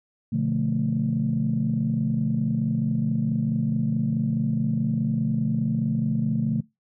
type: chord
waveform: sine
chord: B half-diminished seventh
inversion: none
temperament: just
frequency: 123.47 / 148.16 / 177.8 / 222.2 Hz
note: B2 / D3 / F3 / A3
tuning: 0 / +16 / +31 / +17 cents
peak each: -28 / -26 / -29 / -24 dBFS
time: 0.32-6.61 s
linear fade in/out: 10 ms
effects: noise-tail reverb RT60 0.2 s tail -22 dB re dry + tanh soft clip ceiling -13 dBFS